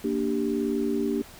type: chord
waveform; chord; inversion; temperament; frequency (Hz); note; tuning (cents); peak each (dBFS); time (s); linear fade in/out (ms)
sine; G minor; first; equal; 233.1 / 293.7 / 392; Bb3 / D4 / G4; 0 / 0 / 0; -28; 0.04-1.22; 5
effects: pink hiss -47 dBFS RMS until 1.39 s